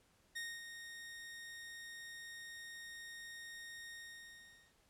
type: tone with ADSR envelope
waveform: sawtooth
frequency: 1856 Hz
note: A#6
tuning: 8 cents flat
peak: -37 dBFS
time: 0.35-4.74 s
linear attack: 16 ms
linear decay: 240 ms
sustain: -8 dB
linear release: 810 ms
effects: pink hiss -72 dBFS RMS until 4.89 s + low-pass 12000 Hz 12 dB/octave